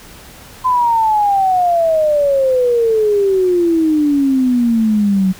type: exponential sweep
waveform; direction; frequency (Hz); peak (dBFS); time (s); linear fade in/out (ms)
sine; down; 1026 to 185; -10; 0.64-5.33; 20
effects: pink hiss -38 dBFS RMS until 5.39 s